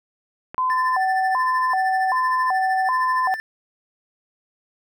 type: click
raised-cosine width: 0.5 ms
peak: -18 dBFS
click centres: 0.545 s
type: tone with vibrato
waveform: sine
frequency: 880 Hz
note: A5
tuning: in tune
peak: -18 dBFS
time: 0.58-3.34 s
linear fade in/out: 0 ms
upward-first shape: square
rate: 1.3 Hz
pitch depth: 260 cents each way
type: tone with tremolo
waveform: triangle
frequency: 1770 Hz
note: A6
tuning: 10 cents sharp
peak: -21 dBFS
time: 0.7-3.4 s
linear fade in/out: 0 ms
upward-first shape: sine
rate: 13 Hz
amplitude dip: 65%
effects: none